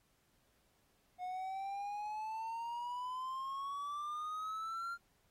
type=exponential sweep; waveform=triangle; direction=up; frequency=722 to 1396.9 Hz; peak=-37 dBFS; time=1.18-4.98 s; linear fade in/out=50 ms; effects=pink hiss -75 dBFS RMS until 5.3 s + AAC 48 kbps